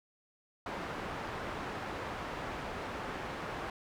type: low-pass noise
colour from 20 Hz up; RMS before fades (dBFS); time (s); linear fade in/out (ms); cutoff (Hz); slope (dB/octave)
white; -40; 0.66-3.7; 2; 1300; 12
effects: none